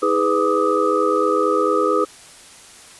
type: tone cluster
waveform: sine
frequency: 319.9 / 414.5 / 498.8 / 1192 / 1261 Hz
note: D#4 / G#4 / B4 / D6 / D#6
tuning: +48 / -3 / +17 / +25 / +23 cents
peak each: -23 / -20 / -20 / -25 / -21 dBFS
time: 0.02-2.05 s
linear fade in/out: 10 ms
effects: white hiss -43 dBFS RMS until 2.99 s + resampled to 24000 Hz